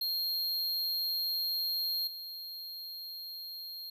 square tone with level steps, 4228 Hz, C8, 17 cents sharp, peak -31 / -41 dBFS, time 0.01-3.9 s, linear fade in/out 5 ms, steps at 2.07 s, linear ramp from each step 5 ms, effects none

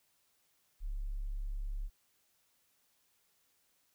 sine tone, 35 Hz, C#1, 18 cents sharp, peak -34 dBFS, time 0.8-1.9 s, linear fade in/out 50 ms, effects tanh soft clip ceiling -30 dBFS + white hiss -74 dBFS RMS until 3.94 s

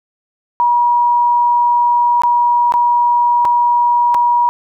sine tone with dropouts, 960 Hz, B5, 49 cents flat, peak -9 dBFS, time 0.6-4.49 s, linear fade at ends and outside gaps 0 ms, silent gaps 2.219-2.235 / 2.722-2.739 / 3.449-3.453 / 4.144-4.148 s, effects none

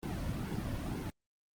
brown noise with flanger, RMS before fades -37 dBFS, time 0.03-1.1 s, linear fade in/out 0 ms, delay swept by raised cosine 1.6 to 2.52 ms, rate 2.1 Hz, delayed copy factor -0.8, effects Opus 24 kbps

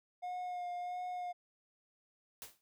triangle tone with vibrato, 717 Hz, F5, 45 cents sharp, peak -36 dBFS, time 0.22-1.33 s, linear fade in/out 20 ms, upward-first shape sine, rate 1.5 Hz, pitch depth 19 cents each way
white noise with exponential decay, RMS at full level -44 dBFS, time 2.42-2.61 s, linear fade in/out 0 ms, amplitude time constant 41 ms
effects none

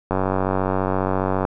click train, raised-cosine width 1 ms, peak -7 dBFS, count 128, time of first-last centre 0.11-1.451 s, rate 94.7 Hz, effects none

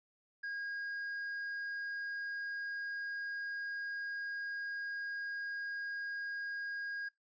triangle tone, 1632 Hz, G#6, 31 cents flat, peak -36 dBFS, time 0.43-7.09 s, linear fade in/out 10 ms, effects noise-tail reverb RT60 0.2 s tail -24 dB re dry + resampled to 16000 Hz

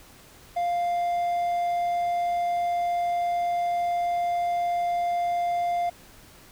triangle tone, 698.5 Hz, F5, in tune, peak -21 dBFS, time 0.56-5.9 s, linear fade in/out 10 ms, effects pink hiss -51 dBFS RMS until 6.51 s

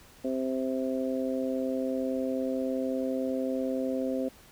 harmonic tone, 130.9 Hz, C3, 1 cent sharp, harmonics 2 / 3 / 4 / 5, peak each -30 / -37 / -32 / -39 dBFS, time 0.24-4.29 s, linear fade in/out 10 ms, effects pink hiss -55 dBFS RMS until 4.51 s

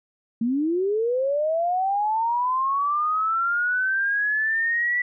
sine linear sweep, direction up, 221.2 to 1970 Hz, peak -20 dBFS, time 0.41-5.02 s, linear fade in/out 5 ms, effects none

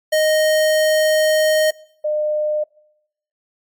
square / sine tone pair in turn, 621 / 605.4 Hz, D#5 / D#5, -3 / -48 cents, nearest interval unison, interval 45 cents, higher first, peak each -14 / -17 dBFS, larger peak first, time 0.12-1.71 / 2.04-2.64 s, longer first, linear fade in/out 10 ms, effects noise-tail reverb RT60 0.8 s tail -24 dB re dry + AAC 64 kbps

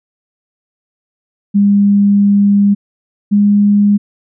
sine tone pair in turn, 201.9 / 204.5 Hz, G#3 / G#3, -49 / -26 cents, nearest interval unison, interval 23 cents, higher second, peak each -6 dBFS, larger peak neither, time 1.54-2.75 / 3.31-3.98 s, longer first, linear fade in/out 20 ms, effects none

